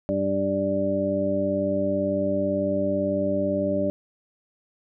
harmonic tone, 98 Hz, G2, in tune, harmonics 1 / 2 / 3 / 4 / 6, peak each -35 / -28 / -28 / -33 / -24 dBFS, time 0.09-3.9 s, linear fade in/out 0 ms, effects none

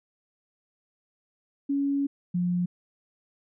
sine tone pair in turn, 280 / 177.35 Hz, C#4 / F3, +18 / +27 cents, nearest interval minor sixth, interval 791 cents, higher first, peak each -23 dBFS, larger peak neither, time 1.69-2.07 / 2.34-2.66 s, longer first, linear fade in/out 10 ms, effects none

